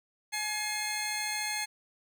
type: tone pair together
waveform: 15% pulse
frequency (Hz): 845.7 / 2131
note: G#5 / C7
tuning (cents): +31 / +31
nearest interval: octave + major third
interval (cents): 1600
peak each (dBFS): -29 / -27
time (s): 0.32-1.66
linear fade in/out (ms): 20
effects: none